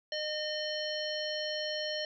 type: harmonic tone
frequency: 610 Hz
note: D#5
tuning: 34 cents flat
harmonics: 1 / 3 / 5 / 7 / 9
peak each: -36 / -41 / -39 / -40 / -43 dBFS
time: 0.12-2.05 s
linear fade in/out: 2 ms
effects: none